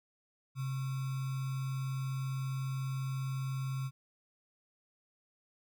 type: tone with sample-and-hold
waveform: sine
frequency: 132.8 Hz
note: C3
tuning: 26 cents sharp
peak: -33 dBFS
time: 0.55-3.91 s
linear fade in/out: 50 ms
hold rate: 1225 Hz
effects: none